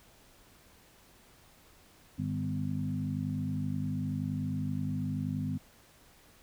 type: harmonic tone with a mistuned harmonic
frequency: 50.5 Hz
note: G#1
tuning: 48 cents flat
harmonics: 2 / 3 / 4 / 5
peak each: -37 / -35 / -38 / -36 dBFS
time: 2.18-5.58 s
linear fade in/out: 10 ms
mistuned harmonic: 3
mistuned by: +22 cents
effects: pink hiss -60 dBFS RMS until 6.42 s